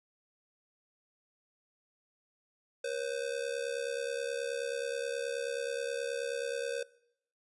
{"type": "ring-modulated tone", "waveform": "square", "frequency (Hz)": 512, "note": "C5", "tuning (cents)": -38, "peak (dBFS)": -31, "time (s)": [2.84, 6.83], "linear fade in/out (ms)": 5, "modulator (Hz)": 34.7, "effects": ["noise-tail reverb RT60 0.7 s tail -22 dB re dry", "resampled to 24000 Hz"]}